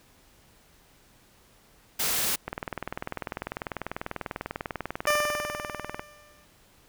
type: noise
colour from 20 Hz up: white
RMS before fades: -27 dBFS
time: 1.99-2.36 s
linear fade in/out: 10 ms
type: click train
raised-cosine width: 0.5 ms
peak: -16 dBFS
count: 72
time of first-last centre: 2.48-5.995 s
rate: 20.2 Hz
type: tone with exponential decay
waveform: 15% pulse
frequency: 595 Hz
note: D5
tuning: 22 cents sharp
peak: -14 dBFS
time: 5.07-6.45 s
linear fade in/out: 2 ms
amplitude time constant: 300 ms
effects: pink hiss -59 dBFS RMS until 6.88 s

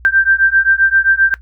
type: beating tone pair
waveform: sine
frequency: 1569 / 1576.6 Hz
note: G6 / G6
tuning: +1 / +9 cents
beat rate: 7.6 Hz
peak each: -12 dBFS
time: 0.05-1.34 s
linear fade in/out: 0 ms
effects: noise-tail reverb RT60 0.1 s tail -18 dB re dry + added 60 Hz sine -36 dBFS peak until 1.41 s

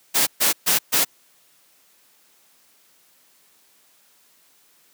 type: noise bursts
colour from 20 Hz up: white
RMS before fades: -18 dBFS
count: 4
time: 0.14-1.05 s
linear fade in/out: 20 ms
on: 130 ms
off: 130 ms
effects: white hiss -58 dBFS RMS until 4.93 s + high-pass 150 Hz 12 dB/octave

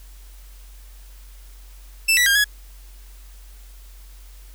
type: tone with pitch steps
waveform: sawtooth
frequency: 2653 / 1955 / 1612 / 1680 Hz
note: E7 / B6 / G6 / G#6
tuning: +10 / -18 / +48 / +19 cents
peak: -11 dBFS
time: 2.08-2.444 s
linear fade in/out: 10 ms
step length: 91 ms
effects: added 46 Hz sine -40 dBFS peak until 4.54 s + white hiss -52 dBFS RMS until 4.54 s

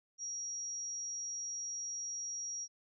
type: tone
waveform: sine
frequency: 5680 Hz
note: F8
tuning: 28 cents sharp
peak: -38 dBFS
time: 0.18-2.68 s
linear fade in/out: 50 ms
effects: none

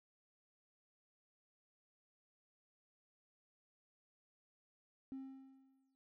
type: tone with exponential decay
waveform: triangle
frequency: 266.7 Hz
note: C4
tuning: 33 cents sharp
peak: -39 dBFS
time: 5.12-5.95 s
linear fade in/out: 0 ms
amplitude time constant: 180 ms
effects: tanh soft clip ceiling -40 dBFS

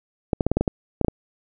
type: clicks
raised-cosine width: 2 ms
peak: -6 dBFS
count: 10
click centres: 0.332 / 0.408 / 0.466 / 0.516 / 0.57 / 0.61 / 0.678 / 1.013 / 1.047 / 1.083 s
effects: none

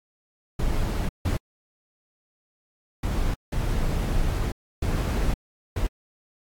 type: noise bursts at uneven times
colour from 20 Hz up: brown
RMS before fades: -24 dBFS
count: 6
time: 0.59-1.09 / 1.25-1.37 / 3.03-3.34 / 3.52-4.52 / 4.82-5.34 / 5.76-5.87 s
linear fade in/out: 5 ms
effects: AAC 64 kbps

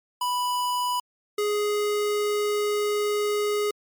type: tone pair in turn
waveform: square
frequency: 987.8 / 416.2 Hz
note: B5 / G#4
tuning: 0 / +4 cents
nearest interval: octave + minor third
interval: 1496 cents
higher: first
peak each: -24 / -23 dBFS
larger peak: second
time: 0.21-1 / 1.38-3.71 s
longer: second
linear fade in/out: 5 ms
effects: MP3 96 kbps

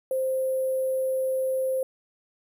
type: tone with sample-and-hold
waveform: sine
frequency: 523.3 Hz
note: C5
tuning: in tune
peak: -23 dBFS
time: 0.11-1.83 s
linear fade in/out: 2 ms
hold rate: 11025 Hz
effects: none

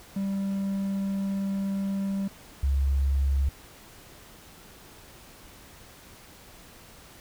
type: tone pair in turn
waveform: triangle / sine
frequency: 196 / 68.68 Hz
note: G3 / C#2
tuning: 0 / -15 cents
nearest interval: octave + tritone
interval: 1815 cents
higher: first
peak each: -24 / -21 dBFS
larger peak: second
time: 0.16-2.28 / 2.63-3.49 s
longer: first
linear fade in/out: 5 ms
effects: pink hiss -50 dBFS RMS until 7.2 s

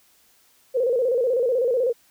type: tone with vibrato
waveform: sine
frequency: 493.9 Hz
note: B4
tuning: in tune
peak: -18 dBFS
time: 0.74-1.93 s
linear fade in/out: 20 ms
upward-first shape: square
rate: 16 Hz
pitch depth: 92 cents each way
effects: white hiss -59 dBFS RMS until 2.1 s

